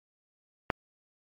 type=click; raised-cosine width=0.5 ms; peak=-9 dBFS; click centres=0.702 s; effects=MP3 96 kbps